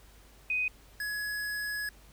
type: tone pair in turn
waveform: sine / square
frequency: 2500 / 1683.6 Hz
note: D#7 / G#6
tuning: +8 / +23 cents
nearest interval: perfect fifth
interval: 685 cents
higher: first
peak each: -27 / -33 dBFS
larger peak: first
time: 0.5-0.68 / 1-1.89 s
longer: second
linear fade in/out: 2 ms
effects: added 50 Hz sine -56 dBFS peak until 2.12 s + pink hiss -59 dBFS RMS until 2.12 s